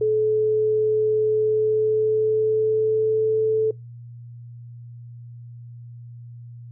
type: tone with pitch glide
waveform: sine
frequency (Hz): 431.4 to 437.7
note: A4 to A4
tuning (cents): -34 to -9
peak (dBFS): -17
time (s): 0.01-3.71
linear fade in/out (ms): 5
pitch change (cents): +25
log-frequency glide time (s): 1.37-3.39
effects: noise-tail reverb RT60 0.2 s tail -24 dB re dry + added 119 Hz sine -37 dBFS peak until 6.71 s